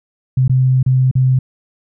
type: tone with dropouts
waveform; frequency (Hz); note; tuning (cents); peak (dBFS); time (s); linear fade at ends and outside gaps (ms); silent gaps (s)
sine; 129.6; C3; -16; -9; 0.37-1.39; 5; 0.48-0.495 / 0.829-0.862 / 1.113-1.153
effects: none